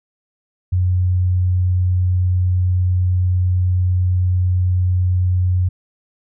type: tone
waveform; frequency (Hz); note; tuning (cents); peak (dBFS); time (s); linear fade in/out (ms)
sine; 90.9; F#2; -30; -13; 0.72-5.69; 10
effects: none